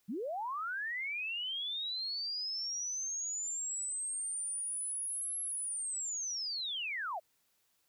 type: linear two-way sweep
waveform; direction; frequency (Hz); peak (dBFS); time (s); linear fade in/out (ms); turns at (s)
sine; up then down; 171.5 to 11175 to 576; -35; 0.08-7.2; 20; 5.41
effects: white hiss -75 dBFS RMS until 7.88 s